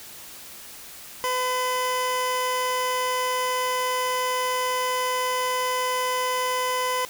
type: tone pair together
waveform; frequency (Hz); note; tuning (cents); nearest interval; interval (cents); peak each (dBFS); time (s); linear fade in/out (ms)
25% pulse; 505 / 1010; B4 / B5; +39 / +39; octave; 1200; -23 / -24; 1.24-7.05; 0
effects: white hiss -42 dBFS RMS until 7.09 s